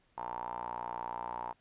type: tone with band-pass filter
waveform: sawtooth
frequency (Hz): 60.1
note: B1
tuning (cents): -46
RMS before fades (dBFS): -40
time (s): 0.17-1.53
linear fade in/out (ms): 10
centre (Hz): 910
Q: 9.4
effects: pink hiss -71 dBFS RMS until 1.6 s + resampled to 8000 Hz